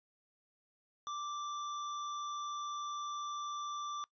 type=tone; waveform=square; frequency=1174.7 Hz; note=D6; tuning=in tune; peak=-39 dBFS; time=1.07-4.04 s; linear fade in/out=0 ms; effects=noise-tail reverb RT60 0.1 s tail -21 dB re dry + resampled to 16000 Hz